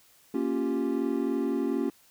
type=chord; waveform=triangle; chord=G half-diminished seventh; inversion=first; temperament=equal; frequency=233.1 / 277.2 / 349.2 / 392 Hz; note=Bb3 / Db4 / F4 / G4; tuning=0 / 0 / 0 / 0 cents; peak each=-30 / -27 / -30 / -31 dBFS; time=0.34-1.9 s; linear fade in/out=5 ms; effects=white hiss -60 dBFS RMS until 2.1 s